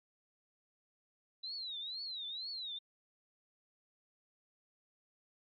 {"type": "tone with vibrato", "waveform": "sine", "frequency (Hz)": 3951, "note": "B7", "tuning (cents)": 0, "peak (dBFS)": -40, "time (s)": [1.43, 2.79], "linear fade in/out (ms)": 10, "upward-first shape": "triangle", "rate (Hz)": 2.1, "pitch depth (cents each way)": 220, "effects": ["AAC 64 kbps"]}